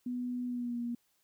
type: tone with pitch glide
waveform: sine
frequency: 246.9 to 238.2 Hz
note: B3 to A#3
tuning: 0 to +38 cents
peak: -33 dBFS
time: 0.06-0.95 s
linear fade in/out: 5 ms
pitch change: -62 cents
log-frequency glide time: 0.47-0.78 s
effects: white hiss -74 dBFS RMS until 1.23 s